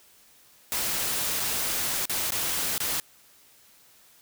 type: noise with dropouts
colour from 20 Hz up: white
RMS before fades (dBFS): -28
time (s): 0.72-3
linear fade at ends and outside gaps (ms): 0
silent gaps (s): 1.398-1.402 / 2.055-2.096 / 2.306-2.321 / 2.78-2.803
effects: white hiss -57 dBFS RMS until 4.21 s